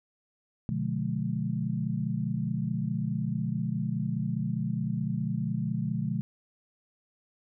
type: chord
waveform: sine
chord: B diminished seventh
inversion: none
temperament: just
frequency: 123.47 / 148.16 / 177.8 / 213.4 Hz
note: B2 / D3 / F3 / Ab3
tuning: 0 / +16 / +31 / +47 cents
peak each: -33 dBFS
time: 0.69-6.21 s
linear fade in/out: 0 ms
effects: none